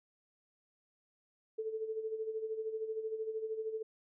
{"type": "tone with tremolo", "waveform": "sine", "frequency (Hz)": 440, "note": "A4", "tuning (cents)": 0, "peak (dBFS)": -33, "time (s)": [1.58, 3.83], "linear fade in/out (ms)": 10, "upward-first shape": "sine", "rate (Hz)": 13, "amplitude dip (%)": 65, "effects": []}